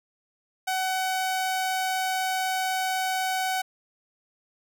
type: tone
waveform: sawtooth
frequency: 752 Hz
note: F#5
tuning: 28 cents sharp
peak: -21 dBFS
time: 0.67-3.62 s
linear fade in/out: 10 ms
effects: none